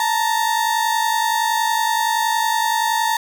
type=tone pair together; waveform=35% pulse; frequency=881.6 / 932.3 Hz; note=A5 / A#5; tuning=+3 / 0 cents; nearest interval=minor second; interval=97 cents; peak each=-18 dBFS; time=0-3.17 s; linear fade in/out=2 ms; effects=none